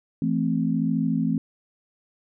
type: chord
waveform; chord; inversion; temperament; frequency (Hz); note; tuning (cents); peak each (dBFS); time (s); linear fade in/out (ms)
sine; A minor; second; equal with one note detuned; 166.73 / 220 / 261.6; E3 / A3 / C4; +20 / 0 / 0; -25; 0.22-1.38; 2
effects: none